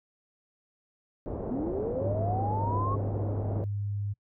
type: low-pass noise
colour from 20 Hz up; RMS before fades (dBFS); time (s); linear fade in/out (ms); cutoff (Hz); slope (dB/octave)
white; -35; 1.26-3.64; 0; 600; 24
type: linear sweep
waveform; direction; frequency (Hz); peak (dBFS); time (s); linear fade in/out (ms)
sine; up; 233.1 to 1110; -30; 1.5-2.96; 20
type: tone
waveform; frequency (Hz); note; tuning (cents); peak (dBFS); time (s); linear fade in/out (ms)
sine; 101.8; G#2; -34; -29; 2-4.14; 20
effects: noise-tail reverb RT60 0.1 s tail -25 dB re dry